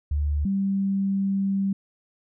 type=tone pair in turn; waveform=sine; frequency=73.42 / 195.63 Hz; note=D2 / G3; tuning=0 / -3 cents; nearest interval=octave + perfect fourth; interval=1697 cents; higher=second; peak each=-21 dBFS; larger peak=neither; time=0.11-0.45 / 0.45-1.73 s; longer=second; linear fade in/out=5 ms; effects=none